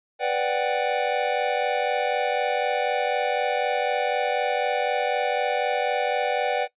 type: chord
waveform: square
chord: G major seventh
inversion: first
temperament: equal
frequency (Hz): 493.9 / 587.3 / 740 / 784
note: B4 / D5 / F#5 / G5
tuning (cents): 0 / 0 / 0 / 0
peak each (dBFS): -28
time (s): 0.19-6.68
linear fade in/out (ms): 50
effects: noise-tail reverb RT60 0.1 s tail -19 dB re dry + resampled to 8000 Hz